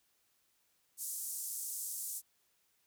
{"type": "band-pass noise", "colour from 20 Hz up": "white", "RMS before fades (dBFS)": -41, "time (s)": [0.97, 2.22], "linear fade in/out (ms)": 50, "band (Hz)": [6800, 13000], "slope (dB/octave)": 24, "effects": ["white hiss -75 dBFS RMS until 2.86 s"]}